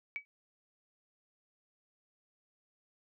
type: tone with exponential decay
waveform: sine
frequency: 2281 Hz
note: C#7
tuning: 49 cents sharp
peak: -31 dBFS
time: 0.16-0.25 s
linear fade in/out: 0 ms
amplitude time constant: 19 ms
effects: none